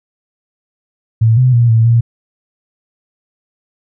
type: tone with pitch steps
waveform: sine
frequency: 112.7 / 127.3 / 118.7 / 113 / 116.9 Hz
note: A2 / C3 / A#2 / A2 / A#2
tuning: +42 / -47 / +32 / +47 / +5 cents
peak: -6 dBFS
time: 1.21-2.01 s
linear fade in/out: 10 ms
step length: 160 ms
effects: none